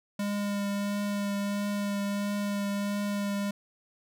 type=tone with vibrato; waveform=square; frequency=202.7 Hz; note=G#3; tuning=42 cents flat; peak=-29 dBFS; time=0.19-3.51 s; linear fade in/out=5 ms; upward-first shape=triangle; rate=1.5 Hz; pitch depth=15 cents each way; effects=none